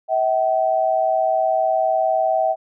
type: tone pair together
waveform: sine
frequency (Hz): 644.2 / 764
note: E5 / G5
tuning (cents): -40 / -45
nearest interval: minor third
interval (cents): 295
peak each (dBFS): -18 / -19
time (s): 0.08-2.56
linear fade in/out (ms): 50
effects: none